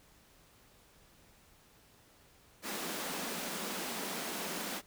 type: high-pass noise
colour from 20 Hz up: pink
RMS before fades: -39 dBFS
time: 2.62-4.82 s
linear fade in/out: 50 ms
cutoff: 170 Hz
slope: 96 dB/octave
effects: pink hiss -63 dBFS RMS until 4.86 s